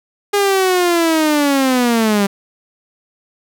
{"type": "linear sweep", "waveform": "sawtooth", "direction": "down", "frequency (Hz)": [410, 196], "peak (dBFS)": -8, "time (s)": [0.33, 2.27], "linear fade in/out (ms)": 10, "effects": []}